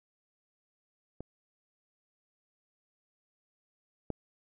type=clicks; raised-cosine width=2 ms; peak=-27 / -20 dBFS; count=2; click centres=1.206 / 4.103 s; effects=none